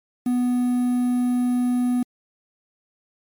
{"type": "tone with quantisation", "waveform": "triangle", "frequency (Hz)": 246.9, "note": "B3", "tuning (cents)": 0, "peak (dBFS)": -16, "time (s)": [0.26, 2.03], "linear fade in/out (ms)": 5, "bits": 7, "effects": ["MP3 96 kbps"]}